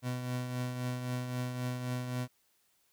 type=tone with tremolo; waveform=30% pulse; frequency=125.1 Hz; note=B2; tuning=23 cents sharp; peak=-29 dBFS; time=0.02-2.28 s; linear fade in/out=50 ms; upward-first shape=triangle; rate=3.8 Hz; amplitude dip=50%; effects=white hiss -72 dBFS RMS until 2.92 s